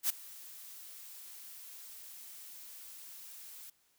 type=noise with ADSR envelope; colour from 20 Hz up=blue; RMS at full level=-28 dBFS; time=0.03-3.7 s; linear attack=66 ms; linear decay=9 ms; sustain=-22 dB; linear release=4 ms; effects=white hiss -72 dBFS RMS until 3.98 s